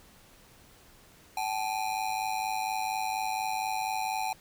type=ring-modulated tone; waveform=square; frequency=813 Hz; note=G#5; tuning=37 cents flat; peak=-27 dBFS; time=1.37-4.33 s; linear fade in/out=2 ms; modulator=52.1 Hz; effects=pink hiss -57 dBFS RMS until 4.4 s

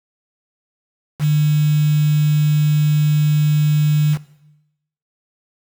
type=tone with quantisation; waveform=sine; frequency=150 Hz; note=D3; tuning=37 cents sharp; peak=-12 dBFS; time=1.19-4.18 s; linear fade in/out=50 ms; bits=5; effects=noise-tail reverb RT60 0.9 s tail -18 dB re dry

